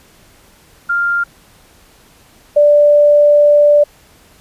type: tone pair in turn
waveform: sine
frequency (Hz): 1397 / 587.4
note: F6 / D5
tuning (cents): 0 / 0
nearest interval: octave + minor third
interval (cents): 1500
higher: first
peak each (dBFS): -12 / -5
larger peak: second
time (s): 0.89-1.24 / 2.56-3.84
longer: second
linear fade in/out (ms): 10
effects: pink hiss -47 dBFS RMS until 4.4 s + resampled to 32000 Hz